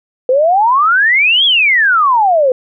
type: exponential two-way sweep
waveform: sine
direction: up then down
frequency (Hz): 493.9 to 3408 to 493.9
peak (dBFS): -7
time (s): 0.29-2.52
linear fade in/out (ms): 2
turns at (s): 1.45
effects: none